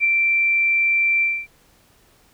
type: tone with ADSR envelope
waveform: sine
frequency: 2349 Hz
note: D7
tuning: in tune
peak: -12 dBFS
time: 0-1.47 s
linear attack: 44 ms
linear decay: 6 ms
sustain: -3 dB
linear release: 250 ms
effects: pink hiss -56 dBFS RMS until 2.33 s